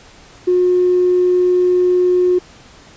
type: tone with tanh clipping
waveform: triangle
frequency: 360.9 Hz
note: F#4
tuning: 43 cents flat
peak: -10 dBFS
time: 0.47-2.39 s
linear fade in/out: 10 ms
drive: 4 dB
effects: pink hiss -43 dBFS RMS until 2.96 s + resampled to 16000 Hz